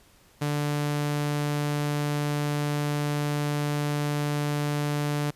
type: tone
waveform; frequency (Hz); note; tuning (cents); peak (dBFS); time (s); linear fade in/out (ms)
sawtooth; 146.83; D3; 0; -21; 0.41-5.31; 10
effects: pink hiss -58 dBFS RMS until 5.35 s + resampled to 32000 Hz